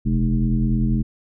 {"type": "tone with frequency modulation", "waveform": "sine", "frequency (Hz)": 130.81, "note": "C3", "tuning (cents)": 0, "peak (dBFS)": -16, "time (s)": [0.05, 1.03], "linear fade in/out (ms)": 20, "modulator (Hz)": 83.8, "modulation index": 1.5, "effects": []}